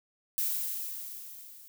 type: noise with level ramp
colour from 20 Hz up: violet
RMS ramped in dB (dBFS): -29 to -52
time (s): 0.38-1.68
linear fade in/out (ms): 0
effects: none